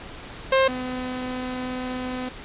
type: tone pair in turn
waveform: sawtooth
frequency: 531 / 253.4 Hz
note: C5 / B3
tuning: +25 / +45 cents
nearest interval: octave + minor second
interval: 1280 cents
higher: first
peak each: -12 / -24 dBFS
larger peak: first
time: 0.52-0.68 / 0.68-2.29 s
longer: second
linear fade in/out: 5 ms
effects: pink hiss -39 dBFS RMS until 2.44 s + resampled to 8000 Hz